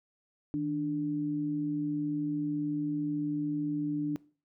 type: tone pair together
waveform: sine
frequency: 156.34 / 294.4 Hz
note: D#3 / D4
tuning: +9 / +4 cents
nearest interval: major seventh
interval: 1095 cents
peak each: -37 / -29 dBFS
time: 0.54-4.16 s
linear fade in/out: 0 ms
effects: noise-tail reverb RT60 0.4 s tail -21 dB re dry